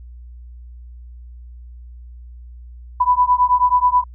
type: beating tone pair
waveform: sine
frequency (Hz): 987.8 / 997.1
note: B5 / B5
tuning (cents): 0 / +16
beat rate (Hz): 9.3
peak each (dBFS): -15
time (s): 3-4.04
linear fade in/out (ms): 10
effects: added 60 Hz sine -35 dBFS peak until 4.14 s